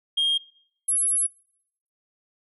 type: tone pair in turn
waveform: sine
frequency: 3228 / 10795 Hz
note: G#7 / E9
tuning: -50 / +40 cents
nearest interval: octave + major sixth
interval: 2090 cents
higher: second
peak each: -17 dBFS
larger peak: neither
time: 0.17-0.38 / 0.88-1.27 s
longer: second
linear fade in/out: 10 ms
effects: noise-tail reverb RT60 0.7 s tail -25 dB re dry + tanh soft clip ceiling -18 dBFS